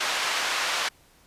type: band-pass noise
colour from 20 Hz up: pink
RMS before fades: -27 dBFS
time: 0-0.89 s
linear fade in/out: 10 ms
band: 1000 to 5300 Hz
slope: 12 dB/octave
effects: pink hiss -58 dBFS RMS until 1.26 s + resampled to 32000 Hz